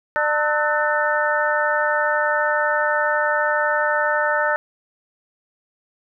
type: harmonic tone with a mistuned harmonic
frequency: 299 Hz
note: D4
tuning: 31 cents sharp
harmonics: 2 / 3 / 4 / 5 / 6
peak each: -22 / -24 / -25 / -23 / -24 dBFS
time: 0.16-4.56 s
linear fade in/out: 0 ms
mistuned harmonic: 4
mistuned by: +140 cents
effects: none